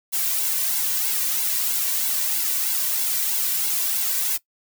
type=noise with flanger; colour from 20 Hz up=blue; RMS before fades=-23 dBFS; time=0.12-4.38 s; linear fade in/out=20 ms; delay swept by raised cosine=1.6 to 2.38 ms; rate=3.1 Hz; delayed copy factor=-0.75; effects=noise-tail reverb RT60 0.1 s tail -19 dB re dry